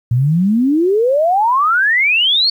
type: exponential sweep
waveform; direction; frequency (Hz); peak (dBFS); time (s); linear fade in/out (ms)
sine; up; 114.5 to 4487; -10; 0.11-2.5; 5
effects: 8-bit